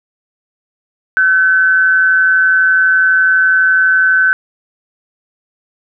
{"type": "tone with amplitude modulation", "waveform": "sine", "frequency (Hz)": 1522, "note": "F#6", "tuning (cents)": 48, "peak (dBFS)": -5, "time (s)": [1.17, 4.33], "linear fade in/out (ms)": 0, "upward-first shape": "sine", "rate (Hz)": 172, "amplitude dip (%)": 50, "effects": []}